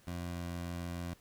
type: tone with pitch glide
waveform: 20% pulse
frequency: 87.31 to 86.71 Hz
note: F2 to F2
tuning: 0 to -12 cents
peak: -33 dBFS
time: 0.07-1.14 s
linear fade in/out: 5 ms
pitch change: -12 cents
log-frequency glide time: 0.33-0.39 s
effects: pink hiss -64 dBFS RMS until 1.2 s